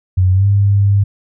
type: tone with pitch glide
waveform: sine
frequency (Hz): 92.5 to 100.29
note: F#2 to G2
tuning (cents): 0 to +40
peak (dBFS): -8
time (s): 0.17-1.04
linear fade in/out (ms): 10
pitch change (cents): +140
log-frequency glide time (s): 0.32-0.46
effects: none